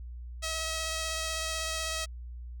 5% pulse tone with vibrato, 642 Hz, E5, 46 cents flat, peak -20 dBFS, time 0.42-2.06 s, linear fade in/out 20 ms, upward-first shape sine, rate 16 Hz, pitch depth 12 cents each way, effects added 60 Hz sine -39 dBFS peak until 2.6 s

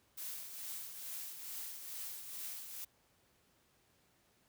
blue noise with tremolo, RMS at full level -43 dBFS, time 0.17-2.85 s, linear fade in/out 10 ms, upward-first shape triangle, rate 2.3 Hz, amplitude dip 55%, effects pink hiss -72 dBFS RMS until 4.48 s + high-pass 60 Hz 12 dB/octave

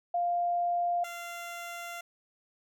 sine / 15% pulse tone pair in turn, 699 / 690.6 Hz, F5 / F5, +1 / -20 cents, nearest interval unison, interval 21 cents, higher first, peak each -26 / -32 dBFS, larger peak first, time 0.14-1.04 / 1.04-2.01 s, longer second, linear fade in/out 5 ms, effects none

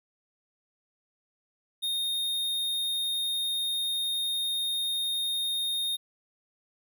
square tone, 3691 Hz, A#7, 18 cents flat, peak -28 dBFS, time 1.82-5.97 s, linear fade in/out 20 ms, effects none

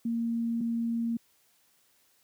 sine tone pair in turn, 231.7 / 231.7 Hz, A#3 / A#3, -10 / -10 cents, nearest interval unison, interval 0 cents, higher neither, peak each -27 / -27 dBFS, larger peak neither, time 0.05-0.61 / 0.61-1.17 s, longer neither, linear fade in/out 5 ms, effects white hiss -67 dBFS RMS until 2.23 s + high-pass 60 Hz 12 dB/octave

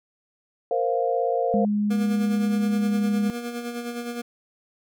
sine chord, Bb suspended second, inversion none, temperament equal, 466.2 / 523.3 / 698.5 Hz, Bb4 / C5 / F5, 0 / 0 / 0 cents, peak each -25 dBFS, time 0.71-1.65 s, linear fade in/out 2 ms
sine tone with pitch glide, 207.7 to 206.3 Hz, G#3 to G#3, 0 to -11 cents, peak -20 dBFS, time 1.54-3.3 s, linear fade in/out 0 ms, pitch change -11 cents, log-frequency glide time 2.77-2.88 s
25% pulse tone with tremolo, 238.4 Hz, A#3, 39 cents sharp, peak -24 dBFS, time 1.9-4.22 s, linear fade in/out 10 ms, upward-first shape sine, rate 9.7 Hz, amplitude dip 50%
effects none

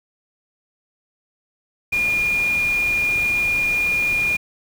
sine tone in noise, 2424 Hz, D#7, 46 cents flat, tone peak -17 dBFS, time 1.92-4.37 s, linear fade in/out 10 ms, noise pink, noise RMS -33 dBFS, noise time 1.92-4.37 s, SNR +13 dB, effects none

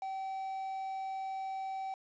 triangle tone with quantisation, 769 Hz, G5, 33 cents flat, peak -34 dBFS, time 0.02-1.94 s, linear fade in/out 2 ms, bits 9, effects resampled to 16000 Hz

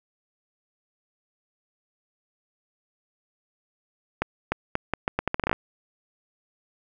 accelerating click train, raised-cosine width 0.5 ms, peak -8 dBFS, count 14, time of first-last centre 4.22-5.53 s, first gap 300 ms, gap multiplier 0.78, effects none

